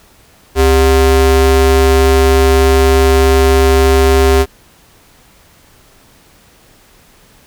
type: ring-modulated tone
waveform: square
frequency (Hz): 164.81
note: E3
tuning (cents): 0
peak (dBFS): -4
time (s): 0.55-4.46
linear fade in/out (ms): 50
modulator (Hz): 234
effects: pink hiss -46 dBFS RMS until 7.46 s